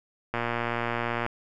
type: click train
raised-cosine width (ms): 0.5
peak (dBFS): -13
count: 110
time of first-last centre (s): 0.34-1.264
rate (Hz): 118
effects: none